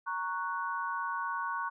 sine chord, F# major, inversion first, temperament equal, 932.3 / 1108.7 / 1480 Hz, A#5 / C#6 / F#6, 0 / 0 / 0 cents, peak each -37 / -35 / -37 dBFS, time 0.06-1.7 s, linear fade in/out 20 ms, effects none

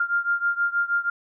sine beating tone pair, 1396.9 / 1403.2 Hz, F6 / F6, 0 / +8 cents, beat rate 6.3 Hz, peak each -23 / -25 dBFS, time 0-1.1 s, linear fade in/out 5 ms, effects none

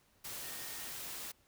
sine tone in noise, 1846 Hz, A#6, 17 cents flat, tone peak -55 dBFS, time 0.43-0.92 s, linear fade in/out 10 ms, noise white, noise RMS -44 dBFS, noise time 0.24-1.32 s, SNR -14 dB, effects pink hiss -70 dBFS RMS until 1.47 s

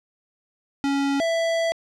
square tone pair in turn, 278.5 / 662.4 Hz, C#4 / E5, +8 / +8 cents, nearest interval octave + minor third, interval 1500 cents, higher second, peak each -21 dBFS, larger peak neither, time 0.84-1.2 / 1.2-1.72 s, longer second, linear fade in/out 0 ms, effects low-pass 6000 Hz 12 dB/octave

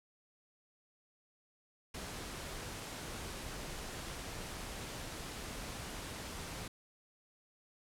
pink noise, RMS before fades -44 dBFS, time 1.94-6.68 s, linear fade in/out 5 ms, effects low-pass 11000 Hz 12 dB/octave

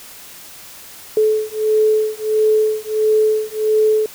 sine beating tone pair, 431.2 / 432.7 Hz, A4 / A4, -35 / -29 cents, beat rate 1.5 Hz, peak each -16 dBFS, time 1.17-4.06 s, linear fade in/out 2 ms, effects white hiss -38 dBFS RMS until 4.14 s

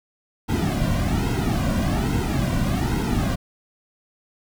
brown noise with flanger, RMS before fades -22 dBFS, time 0.48-3.36 s, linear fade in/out 20 ms, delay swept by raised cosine 1.7 to 2.36 ms, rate 1.2 Hz, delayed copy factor -0.9, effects none

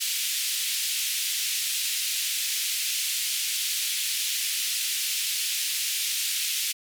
pink band-pass noise, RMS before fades -28 dBFS, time 0-6.73 s, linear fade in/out 20 ms, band 2600 to 15000 Hz, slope 24 dB/octave, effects none

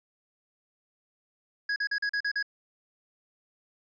square tone bursts, 1661.2 Hz, G#6, in tune, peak -27 dBFS, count 7, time 1.69-2.427 s, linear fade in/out 5 ms, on 71 ms, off 40 ms, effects resampled to 16000 Hz

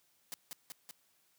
white noise with echo, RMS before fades -42 dBFS, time 0.32-0.34 s, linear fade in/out 0 ms, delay 190 ms, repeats 3, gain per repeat -2 dB, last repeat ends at 0.91 s, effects white hiss -72 dBFS RMS until 1.38 s + high-pass 80 Hz 12 dB/octave

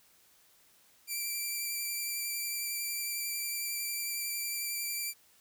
5% pulse tone with vibrato, 2349 Hz, D7, in tune, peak -24 dBFS, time 1.07-5.14 s, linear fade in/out 50 ms, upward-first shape sine, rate 11 Hz, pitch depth 17 cents each way, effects white hiss -64 dBFS RMS until 5.4 s

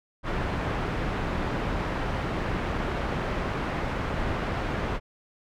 pink low-pass noise, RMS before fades -29 dBFS, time 0.23-5 s, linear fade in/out 50 ms, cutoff 1900 Hz, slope 12 dB/octave, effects none

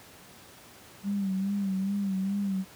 sine tone with vibrato, 195.7 Hz, G3, 3 cents flat, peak -26 dBFS, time 1.03-2.65 s, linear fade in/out 50 ms, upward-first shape sine, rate 2.4 Hz, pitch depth 58 cents each way, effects pink hiss -51 dBFS RMS until 2.75 s + high-pass 100 Hz 12 dB/octave

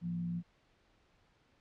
sine tone with frequency modulation, 172.5 Hz, F3, 21 cents flat, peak -34 dBFS, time 0.01-0.43 s, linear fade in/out 50 ms, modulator 64.1 Hz, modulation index 0.36, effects pink hiss -70 dBFS RMS until 1.6 s + low-pass 4000 Hz 12 dB/octave

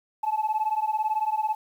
sine beating tone pair, 855 / 873 Hz, A5 / A5, -50 / -14 cents, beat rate 18 Hz, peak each -25 dBFS, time 0.23-1.55 s, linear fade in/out 10 ms, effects tanh soft clip ceiling -18 dBFS + 9-bit

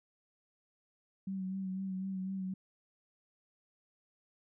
sine tone with vibrato, 190 Hz, F#3, 46 cents sharp, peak -35 dBFS, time 1.27-2.54 s, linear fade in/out 5 ms, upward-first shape sine, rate 4 Hz, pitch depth 31 cents each way, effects none

